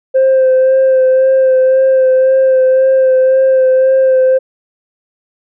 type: tone with vibrato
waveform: sine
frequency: 523.3 Hz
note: C5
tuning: in tune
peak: -4 dBFS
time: 0.14-4.39 s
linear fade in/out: 20 ms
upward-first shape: sine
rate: 1.9 Hz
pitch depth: 19 cents each way
effects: tanh soft clip ceiling -4 dBFS